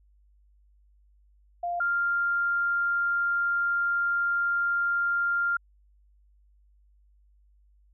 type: tone pair in turn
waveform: sine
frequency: 698 / 1396 Hz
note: F5 / F6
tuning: -1 / -1 cents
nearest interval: octave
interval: 1200 cents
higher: second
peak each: -27 / -23 dBFS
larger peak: second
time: 1.63-1.8 / 1.8-5.57 s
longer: second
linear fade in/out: 5 ms
effects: added 50 Hz sine -58 dBFS peak until 7.93 s